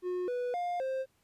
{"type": "tone with pitch steps", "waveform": "triangle", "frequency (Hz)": [361.4, 492, 706, 527], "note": ["F#4", "B4", "F5", "C5"], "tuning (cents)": [-41, -7, 19, 12], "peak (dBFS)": -29, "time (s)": [0.02, 1.06], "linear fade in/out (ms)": 50, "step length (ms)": 260, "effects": ["pink hiss -72 dBFS RMS until 1.23 s", "resampled to 32000 Hz"]}